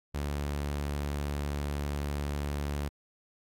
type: tone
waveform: sawtooth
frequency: 72.2 Hz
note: D2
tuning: 29 cents flat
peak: -27 dBFS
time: 0.14-2.89 s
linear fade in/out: 10 ms
effects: AAC 64 kbps